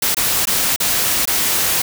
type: noise with dropouts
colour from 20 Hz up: white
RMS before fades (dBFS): -17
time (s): 0.02-1.82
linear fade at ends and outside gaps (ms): 5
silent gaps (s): 0.147-0.168 / 0.455-0.471 / 0.762-0.801 / 1.255-1.274
effects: none